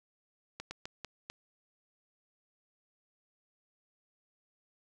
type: slowing click train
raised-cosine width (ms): 0.2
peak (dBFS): -23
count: 5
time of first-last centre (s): 0.6-1.3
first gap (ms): 110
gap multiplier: 1.32
effects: none